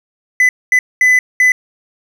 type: tone bursts at uneven times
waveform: triangle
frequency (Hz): 2006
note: B6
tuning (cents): +26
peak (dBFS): -5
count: 4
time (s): 0.4-0.49 / 0.72-0.79 / 1.01-1.19 / 1.4-1.52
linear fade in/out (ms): 2
effects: none